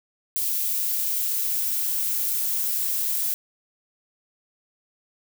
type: noise with high-pass filter sweep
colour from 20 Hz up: violet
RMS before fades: -25 dBFS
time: 0.36-3.34 s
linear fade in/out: 0 ms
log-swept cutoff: 2300 to 640 Hz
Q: 0.9
effects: none